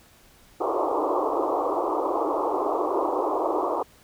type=band-pass noise; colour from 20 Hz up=pink; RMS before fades=-25 dBFS; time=0.6-3.83 s; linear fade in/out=10 ms; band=300 to 1200 Hz; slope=96 dB/octave; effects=pink hiss -55 dBFS RMS until 4.03 s